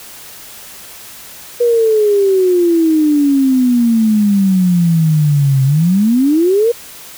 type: exponential two-way sweep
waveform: sine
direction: down then up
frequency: 484.6 to 131.8 to 484.6 Hz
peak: -8 dBFS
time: 1.6-6.72 s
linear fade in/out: 10 ms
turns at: 5.64 s
effects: white hiss -34 dBFS RMS until 7.17 s